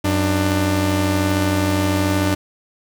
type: tone pair together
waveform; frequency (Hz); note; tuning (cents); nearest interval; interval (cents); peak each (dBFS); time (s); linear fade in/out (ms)
sawtooth; 92.9 / 297.5; F#2 / D4; +7 / +22; octave + minor sixth; 2015; -15; 0.04-2.35; 10
effects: none